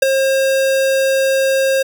square tone with ADSR envelope, 536 Hz, C5, 42 cents sharp, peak -5 dBFS, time 0.02-1.83 s, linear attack 7 ms, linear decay 10 ms, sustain -8 dB, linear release 11 ms, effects none

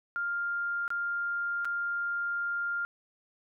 sine tone with dropouts, 1400 Hz, F6, 4 cents sharp, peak -29 dBFS, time 0.16-2.85 s, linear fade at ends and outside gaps 0 ms, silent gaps 0.879-0.904 / 1.647-1.653 s, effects none

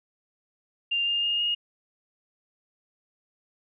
sine tone with pitch steps, 2794 / 2815 / 2836 / 2858 Hz, F7 / F7 / F7 / F7, 0 / +13 / +26 / +39 cents, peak -23 dBFS, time 0.91-1.55 s, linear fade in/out 10 ms, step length 160 ms, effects none

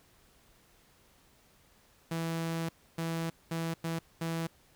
sawtooth tone bursts at uneven times, 164.81 Hz, E3, in tune, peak -28 dBFS, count 5, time 2.11-2.69 / 2.98-3.3 / 3.51-3.74 / 3.84-3.99 / 4.21-4.47 s, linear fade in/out 5 ms, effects pink hiss -64 dBFS RMS until 4.75 s

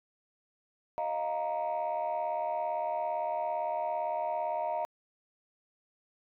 sine chord, Eb suspended second, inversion none, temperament just, 622.3 / 700 / 933.4 Hz, Eb5 / F5 / Bb5, 0 / +4 / +2 cents, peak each -33 dBFS, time 0.98-4.85 s, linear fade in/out 0 ms, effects tanh soft clip ceiling -25 dBFS

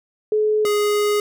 sine / square tone pair in turn, 427.4 / 415.7 Hz, G#4 / G#4, +50 / +2 cents, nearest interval unison, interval 48 cents, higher first, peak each -15 / -17 dBFS, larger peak first, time 0.32-0.65 / 0.65-1.2 s, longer second, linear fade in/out 2 ms, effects none

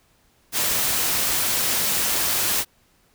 white noise, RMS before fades -22 dBFS, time 0.52-2.65 s, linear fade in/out 50 ms, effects pink hiss -61 dBFS RMS until 3.14 s

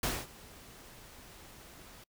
pink noise with ADSR envelope, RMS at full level -31 dBFS, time 0.03-2.04 s, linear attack 3 ms, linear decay 230 ms, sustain -22 dB, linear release 5 ms, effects noise-tail reverb RT60 0.1 s tail -26 dB re dry

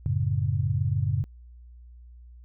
sine chord, F# minor, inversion none, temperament just, 92.5 / 111 / 138.75 Hz, F#2 / A2 / C#3, 0 / +16 / +2 cents, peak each -27 dBFS, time 0.06-1.24 s, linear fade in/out 0 ms, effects added 60 Hz sine -45 dBFS peak until 2.44 s

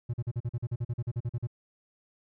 triangle tone bursts, 119.1 Hz, A#2, 38 cents sharp, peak -26 dBFS, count 16, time 0.09-1.472 s, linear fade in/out 10 ms, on 47 ms, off 42 ms, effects none

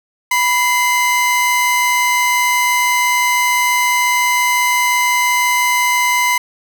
45% pulse tone pair together, 985.6 / 2077 Hz, B5 / C7, -4 / -13 cents, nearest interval octave + minor second, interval 1291 cents, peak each -15 dBFS, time 0.31-6.38 s, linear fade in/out 5 ms, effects none

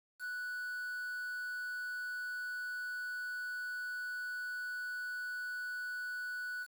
triangle tone with quantisation, 1480 Hz, F#6, in tune, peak -36 dBFS, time 0.19-6.67 s, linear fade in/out 50 ms, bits 9, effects none

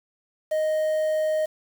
triangle tone with quantisation, 622.3 Hz, D#5, in tune, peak -19 dBFS, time 0.51-1.46 s, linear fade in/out 10 ms, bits 7, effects none

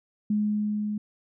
sine tone with level ramp, 210 Hz, G#3, 19 cents sharp, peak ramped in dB -21 to -27 dBFS, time 0.3-0.98 s, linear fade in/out 5 ms, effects none

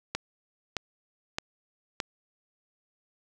click train, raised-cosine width 0.2 ms, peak -12 dBFS, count 4, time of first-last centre 0.15-2.002 s, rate 1.62 Hz, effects none

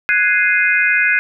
sine chord, Ab dominant seventh, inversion third, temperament equal, 1480 / 1661.2 / 2093 / 2489 Hz, Gb6 / Ab6 / C7 / Eb7, 0 / 0 / 0 / 0 cents, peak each -17 dBFS, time 0.09-1.19 s, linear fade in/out 0 ms, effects none

